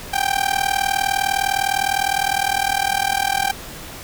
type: tone with amplitude modulation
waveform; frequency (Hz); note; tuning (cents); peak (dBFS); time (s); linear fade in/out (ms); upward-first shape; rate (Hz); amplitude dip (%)
sawtooth; 787; G5; +7; -10; 0.13-3.52; 10; sine; 39.8; 95
effects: pink hiss -35 dBFS RMS until 4.03 s